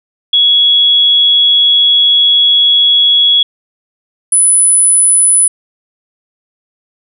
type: tone pair in turn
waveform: sine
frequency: 3351 / 9992 Hz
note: G#7 / D#9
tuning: +15 / +6 cents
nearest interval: octave + perfect fifth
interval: 1891 cents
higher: second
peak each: -5 dBFS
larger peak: neither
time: 0.33-3.43 / 4.32-5.48 s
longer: first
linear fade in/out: 5 ms
effects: none